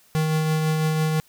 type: tone with tremolo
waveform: square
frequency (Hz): 156.7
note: D#3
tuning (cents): +13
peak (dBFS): -19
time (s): 0.15-1.2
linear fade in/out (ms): 0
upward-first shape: triangle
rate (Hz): 6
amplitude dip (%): 30
effects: white hiss -57 dBFS RMS until 1.28 s